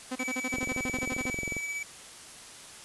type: tone bursts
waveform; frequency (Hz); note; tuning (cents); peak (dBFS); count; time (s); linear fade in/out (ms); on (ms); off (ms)
sawtooth; 256.2; C4; -36; -27; 15; 0.11-1.305; 10; 47; 35
type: tone with tremolo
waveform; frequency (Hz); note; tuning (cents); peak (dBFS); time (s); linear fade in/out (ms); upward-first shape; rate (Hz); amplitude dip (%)
square; 2294; D7; -41; -31; 0.19-1.83; 5; triangle; 16; 45
type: click train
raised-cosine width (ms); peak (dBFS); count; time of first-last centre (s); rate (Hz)
2; -23; 24; 0.54-1.567; 22.4
effects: white hiss -47 dBFS RMS until 2.84 s + resampled to 24000 Hz